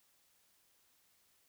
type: silence
effects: white hiss -72 dBFS RMS until 1.48 s